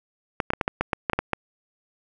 clicks, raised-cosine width 0.5 ms, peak -7 dBFS, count 11, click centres 0.402 / 0.504 / 0.535 / 0.612 / 0.679 / 0.81 / 0.932 / 1.098 / 1.133 / 1.19 / 1.333 s, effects none

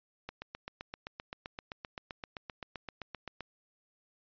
click train, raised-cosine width 0.3 ms, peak -24 dBFS, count 25, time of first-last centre 0.29-3.407 s, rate 7.7 Hz, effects resampled to 11025 Hz

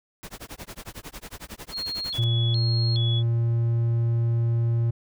pink noise with tremolo, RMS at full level -37 dBFS, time 0.23-2.24 s, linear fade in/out 0 ms, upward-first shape sine, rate 11 Hz, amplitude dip 100%
sine tone with vibrato, 3800 Hz, A#7, 33 cents sharp, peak -28 dBFS, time 1.71-3.23 s, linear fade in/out 50 ms, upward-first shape square, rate 1.2 Hz, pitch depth 200 cents each way
triangle tone, 116.54 Hz, A#2, in tune, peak -18 dBFS, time 2.18-4.91 s, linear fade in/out 10 ms
effects none

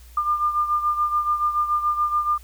sine beating tone pair, 1200 / 1207 Hz, D6 / D6, +37 / +47 cents, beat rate 7 Hz, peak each -20 / -26 dBFS, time 0.17-2.38 s, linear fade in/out 5 ms, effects added 60 Hz sine -43 dBFS peak until 2.43 s + white hiss -53 dBFS RMS until 2.43 s

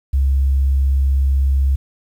sine tone, 68 Hz, C#2, 33 cents flat, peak -11 dBFS, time 0.13-1.76 s, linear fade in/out 10 ms, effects tanh soft clip ceiling -8 dBFS + 8-bit

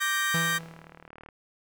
35% pulse chord, G minor, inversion second, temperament equal, 1174.7 / 1568 / 1864.7 Hz, D6 / G6 / Bb6, 0 / 0 / 0 cents, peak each -30 / -27 / -27 dBFS, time 0-0.59 s, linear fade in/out 20 ms
45% pulse tone with exponential decay, 164.81 Hz, E3, in tune, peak -26 dBFS, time 0.34-1.08 s, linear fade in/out 5 ms, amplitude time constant 160 ms
click train, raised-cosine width 0.5 ms, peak -31 dBFS, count 33, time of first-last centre 0.45-1.288 s, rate 38.2 Hz
effects none

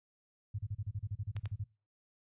sine tone bursts, 102.8 Hz, G#2, 17 cents flat, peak -34 dBFS, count 14, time 0.54-1.641 s, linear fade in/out 10 ms, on 48 ms, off 33 ms
clicks, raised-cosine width 0.2 ms, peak -29 dBFS, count 2, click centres 1.366 / 1.457 s
effects noise-tail reverb RT60 0.3 s tail -20 dB re dry + resampled to 8000 Hz

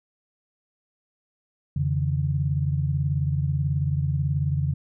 sine tone cluster, 86.5 / 139.4 / 157.8 Hz, F2 / C#3 / D#3, -16 / +10 / +25 cents, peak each -27 / -23 / -30 dBFS, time 1.76-4.74 s, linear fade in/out 5 ms, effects none

